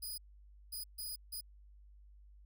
10% pulse tone bursts at uneven times, 4958 Hz, D#8, 7 cents flat, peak -34 dBFS, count 4, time 0.02-0.18 / 0.72-0.84 / 0.98-1.16 / 1.32-1.41 s, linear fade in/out 10 ms, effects added 50 Hz sine -56 dBFS peak until 2.45 s

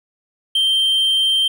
triangle tone, 3142 Hz, G7, 3 cents sharp, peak -12 dBFS, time 0.55-1.48 s, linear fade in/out 5 ms, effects none

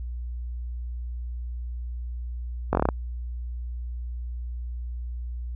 slowing click train, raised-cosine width 1 ms, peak -7 dBFS, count 7, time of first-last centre 2.73-2.888 s, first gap 20 ms, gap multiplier 1.11, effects added 60 Hz sine -30 dBFS peak until 5.55 s

